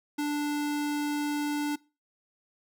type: tone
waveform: square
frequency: 293.7 Hz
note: D4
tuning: in tune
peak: -28 dBFS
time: 0.18-1.76 s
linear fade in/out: 10 ms
effects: noise-tail reverb RT60 0.3 s tail -22 dB re dry